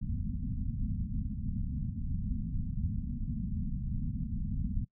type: low-pass noise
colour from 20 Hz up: pink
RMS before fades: -34 dBFS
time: 0.01-4.85 s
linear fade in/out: 10 ms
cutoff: 250 Hz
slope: 96 dB/octave
effects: noise-tail reverb RT60 0.1 s tail -23 dB re dry